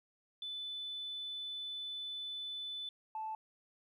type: tone pair in turn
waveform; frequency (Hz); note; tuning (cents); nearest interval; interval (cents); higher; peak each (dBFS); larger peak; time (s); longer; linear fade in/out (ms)
sine; 3500 / 875; A7 / A5; -10 / -10; 2 octaves; 2400; first; -39 / -37; second; 0.42-2.89 / 3.15-3.35; first; 2
effects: tanh soft clip ceiling -33 dBFS + 13-bit